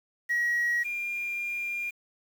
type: tone pair in turn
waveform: sine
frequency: 1906 / 2401 Hz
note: A#6 / D7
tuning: +38 / +38 cents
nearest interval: major third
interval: 400 cents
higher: second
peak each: -22 / -29 dBFS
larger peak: first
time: 0.29-0.84 / 0.84-1.91 s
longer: second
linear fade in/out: 20 ms
effects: tanh soft clip ceiling -22 dBFS + 8-bit